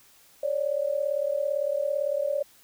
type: tone pair together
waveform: sine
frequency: 553 / 590.8 Hz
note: C#5 / D5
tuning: -4 / +10 cents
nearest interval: minor second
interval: 114 cents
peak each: -27 dBFS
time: 0.43-2.43 s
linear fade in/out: 5 ms
effects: white hiss -57 dBFS RMS until 2.63 s